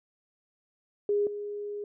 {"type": "tone pair in turn", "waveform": "sine", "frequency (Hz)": [410.4, 412.2], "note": ["G#4", "G#4"], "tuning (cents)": [-21, -13], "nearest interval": "unison", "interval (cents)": 8, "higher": "second", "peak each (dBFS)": [-23, -33], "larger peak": "first", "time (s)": [[1.09, 1.27], [1.27, 1.84]], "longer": "second", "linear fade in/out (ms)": 2, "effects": []}